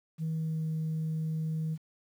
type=tone with pitch glide; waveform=sine; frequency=160 to 158.35 Hz; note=D#3 to D#3; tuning=+49 to +31 cents; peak=-28 dBFS; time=0.18-1.78 s; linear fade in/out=50 ms; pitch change=-18 cents; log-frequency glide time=0.32-0.66 s; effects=tanh soft clip ceiling -27 dBFS + 10-bit